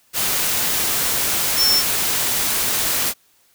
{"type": "tone in noise", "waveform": "sine", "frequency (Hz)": 5400, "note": "E8", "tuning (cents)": 41, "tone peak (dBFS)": -14, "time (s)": [1.56, 1.83], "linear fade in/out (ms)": 50, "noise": "white", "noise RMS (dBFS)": -20, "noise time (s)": [0.13, 3.14], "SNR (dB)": 3, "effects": ["white hiss -58 dBFS RMS until 3.54 s"]}